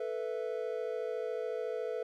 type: chord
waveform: triangle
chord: A suspended second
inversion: none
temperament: equal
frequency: 440 / 493.9 / 659.3 Hz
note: A4 / B4 / E5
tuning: 0 / 0 / 0 cents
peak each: -35 / -35 / -40 dBFS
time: 0-2.03 s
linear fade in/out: 5 ms
effects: none